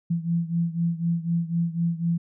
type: beating tone pair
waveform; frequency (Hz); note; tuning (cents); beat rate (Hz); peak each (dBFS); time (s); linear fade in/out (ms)
sine; 167.6 / 171.6; E3 / F3; +29 / -30; 4; -24 / -27; 0.1-2.18; 10
effects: none